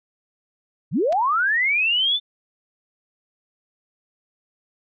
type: linear sweep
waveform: sine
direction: up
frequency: 103.83 to 3573 Hz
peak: -17 dBFS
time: 0.91-2.2 s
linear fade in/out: 50 ms
type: clicks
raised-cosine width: 0.2 ms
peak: -19 dBFS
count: 2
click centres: 1.124 / 1.128 s
effects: none